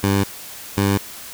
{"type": "tone pair in turn", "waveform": "15% pulse", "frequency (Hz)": [98.9, 99.32], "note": ["G2", "G2"], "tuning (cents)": [16, 23], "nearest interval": "unison", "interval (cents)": 7, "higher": "second", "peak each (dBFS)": -9, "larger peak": "neither", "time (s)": [[0.03, 0.24], [0.77, 0.98]], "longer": "neither", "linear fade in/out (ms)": 10, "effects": ["white hiss -36 dBFS RMS until 1.33 s"]}